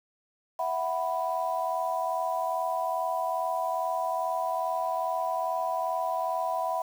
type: chord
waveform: sine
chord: E suspended second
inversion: none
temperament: just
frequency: 659.3 / 741.7 / 988.9 Hz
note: E5 / F#5 / B5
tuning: 0 / +4 / +2 cents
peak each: -31 dBFS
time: 0.59-6.82 s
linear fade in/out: 5 ms
effects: 8-bit